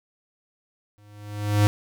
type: tone with exponential growth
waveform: square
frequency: 103.83 Hz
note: G#2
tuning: in tune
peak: -14 dBFS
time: 0.98-1.67 s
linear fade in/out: 0 ms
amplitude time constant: 150 ms
effects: none